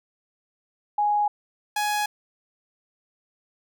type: tone pair in turn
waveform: sine / sawtooth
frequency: 830.6 / 835.9 Hz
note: G#5 / G#5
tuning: 0 / +11 cents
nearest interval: unison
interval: 11 cents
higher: second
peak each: -19 dBFS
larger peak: neither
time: 0.98-1.28 / 1.76-2.06 s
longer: neither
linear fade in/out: 5 ms
effects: none